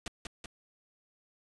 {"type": "noise with echo", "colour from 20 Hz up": "pink", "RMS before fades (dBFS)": -38, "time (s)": [0.06, 0.08], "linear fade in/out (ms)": 2, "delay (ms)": 190, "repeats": 2, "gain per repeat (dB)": -3, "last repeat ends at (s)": 0.46, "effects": ["resampled to 22050 Hz"]}